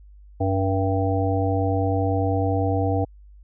harmonic tone with a mistuned harmonic, 96 Hz, G2, 36 cents flat, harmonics 1 / 3 / 5 / 7 / 8, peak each -22 / -26 / -27 / -28 / -29 dBFS, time 0.4-3.05 s, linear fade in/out 10 ms, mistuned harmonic 8, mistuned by +31 cents, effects added 50 Hz sine -44 dBFS peak until 3.43 s

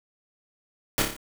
pink noise with echo, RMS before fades -23 dBFS, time 0.98-1.02 s, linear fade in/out 0 ms, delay 29 ms, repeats 5, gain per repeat -4 dB, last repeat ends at 1.165 s, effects none

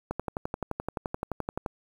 click train, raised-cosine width 1 ms, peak -16 dBFS, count 19, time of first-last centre 0.11-1.662 s, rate 11.6 Hz, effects 8-bit

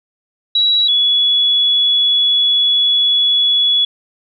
sine tone pair in turn, 3895 / 3391 Hz, B7 / G#7, -25 / +35 cents, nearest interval major second, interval 240 cents, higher first, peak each -10 dBFS, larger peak neither, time 0.55-0.88 / 0.88-3.85 s, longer second, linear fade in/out 5 ms, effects none

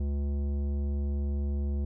sine tone with tanh clipping, 71.1 Hz, C#2, 45 cents sharp, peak -29 dBFS, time 0-1.85 s, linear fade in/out 5 ms, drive 13 dB, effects none

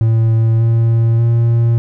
triangle tone with pitch steps, 112.9 / 114.74 / 116.61 Hz, A2 / A#2 / A#2, +45 / -27 / +1 cents, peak -7 dBFS, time 0.01-1.78 s, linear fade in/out 0 ms, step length 590 ms, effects none

